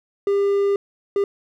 triangle tone bursts at uneven times, 400.1 Hz, G4, 35 cents sharp, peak -14 dBFS, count 2, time 0.27-0.76 / 1.16-1.24 s, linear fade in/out 2 ms, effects none

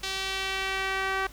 sawtooth tone with band-pass filter sweep, 384.5 Hz, G4, 33 cents flat, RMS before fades -30 dBFS, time 0.03-1.27 s, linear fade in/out 5 ms, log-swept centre 4100 to 1500 Hz, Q 1.3, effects added 49 Hz sine -45 dBFS peak until 1.32 s + pink hiss -51 dBFS RMS until 1.32 s

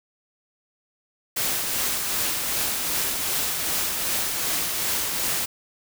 white noise with tremolo, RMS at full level -24 dBFS, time 1.36-5.46 s, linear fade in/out 10 ms, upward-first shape triangle, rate 2.6 Hz, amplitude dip 35%, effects none

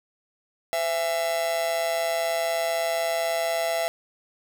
45% pulse tone with amplitude modulation, 669 Hz, E5, 25 cents sharp, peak -20 dBFS, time 0.73-3.88 s, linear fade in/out 0 ms, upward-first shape sine, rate 156 Hz, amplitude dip 75%, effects none

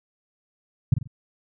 sine tone with echo, 127.7 Hz, C3, 42 cents flat, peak -11 dBFS, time 0.92-0.94 s, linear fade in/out 5 ms, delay 45 ms, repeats 3, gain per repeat -8 dB, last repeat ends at 1.075 s, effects none

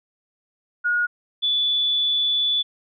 sine tone pair in turn, 1443 / 3461 Hz, F#6 / A7, -44 / -29 cents, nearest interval octave + minor third, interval 1515 cents, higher second, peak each -18 dBFS, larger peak neither, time 0.84-1.07 / 1.42-2.63 s, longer second, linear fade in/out 20 ms, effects none

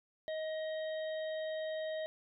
harmonic tone, 629 Hz, D#5, 19 cents sharp, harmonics 1 / 3 / 5 / 6, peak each -36 / -48 / -54 / -52 dBFS, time 0.28-2.06 s, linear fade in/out 0 ms, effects none

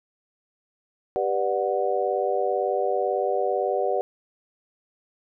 sine chord, G major seventh, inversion none, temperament just, 392 / 490 / 588 / 735 Hz, G4 / B4 / D5 / F#5, 0 / -14 / +2 / -12 cents, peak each -27 dBFS, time 1.16-4.01 s, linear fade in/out 0 ms, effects none

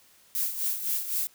violet noise with tremolo, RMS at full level -27 dBFS, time 0.35-1.27 s, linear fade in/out 0 ms, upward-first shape sine, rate 3.9 Hz, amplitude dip 65%, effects white hiss -59 dBFS RMS until 1.34 s

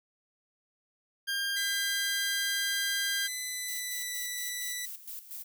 20% pulse tone, 1602 Hz, G6, 37 cents sharp, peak -25 dBFS, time 1.27-3.28 s, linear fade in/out 20 ms
10% pulse tone with pitch glide, 2009 to 1971.1 Hz, B6 to B6, +29 to -4 cents, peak -25 dBFS, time 1.56-4.86 s, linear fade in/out 10 ms, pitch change -33 cents, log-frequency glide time 3.41-4.17 s
violet noise with tremolo, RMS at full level -41 dBFS, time 3.68-5.44 s, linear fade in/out 5 ms, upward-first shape square, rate 4.3 Hz, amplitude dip 70%
effects none

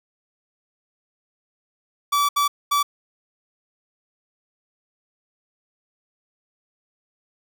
45% pulse tone bursts at uneven times, 1153 Hz, D6, 32 cents flat, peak -17 dBFS, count 3, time 2.12-2.29 / 2.36-2.48 / 2.71-2.83 s, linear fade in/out 10 ms, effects none

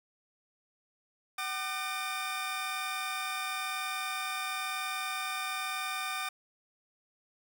20% pulse tone cluster, 759 / 1203 / 1825 Hz, F#5 / D6 / A#6, +44 / +41 / -37 cents, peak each -34 / -30 / -39 dBFS, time 1.38-6.29 s, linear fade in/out 5 ms, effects none

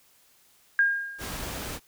sine tone with exponential decay, 1617 Hz, G#6, 47 cents flat, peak -16 dBFS, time 0.79-1.44 s, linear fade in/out 1 ms, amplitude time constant 140 ms
pink noise, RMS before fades -35 dBFS, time 1.18-1.8 s, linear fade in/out 50 ms
effects white hiss -61 dBFS RMS until 1.87 s

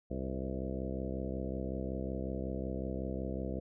harmonic tone with a mistuned harmonic, 65.41 Hz, C2, in tune, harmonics 1 / 2 / 3 / 4 / 5 / 6 / 7 / 8 / 9 / 10, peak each -40 / -44 / -41 / -44 / -44 / -46 / -47 / -45 / -50 / -49 dBFS, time 0.1-3.6 s, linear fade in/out 10 ms, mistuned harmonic 8, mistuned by -33 cents, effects none

